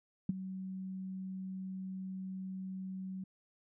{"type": "tone with ADSR envelope", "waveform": "sine", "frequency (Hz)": 188.7, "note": "F#3", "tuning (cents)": 34, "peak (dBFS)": -25, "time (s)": [0.29, 3.24], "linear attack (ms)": 4, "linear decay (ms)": 19, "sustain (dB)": -14, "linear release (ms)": 5, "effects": []}